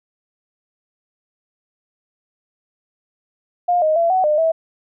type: tone with pitch steps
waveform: sine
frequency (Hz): 708 / 623 / 675 / 748 / 604 / 650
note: F5 / D#5 / E5 / F#5 / D5 / E5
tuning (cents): +23 / +2 / +41 / +19 / +48 / -24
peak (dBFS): -13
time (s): 3.68-4.52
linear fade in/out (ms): 10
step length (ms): 140
effects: none